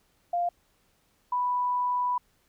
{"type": "tone pair in turn", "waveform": "sine", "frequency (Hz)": [698.5, 987.8], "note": ["F5", "B5"], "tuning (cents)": [0, 0], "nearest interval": "tritone", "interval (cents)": 600, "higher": "second", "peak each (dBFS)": -24, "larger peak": "neither", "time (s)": [[0.33, 0.49], [1.32, 2.18]], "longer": "second", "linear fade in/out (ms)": 5, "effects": ["pink hiss -68 dBFS RMS until 2.48 s"]}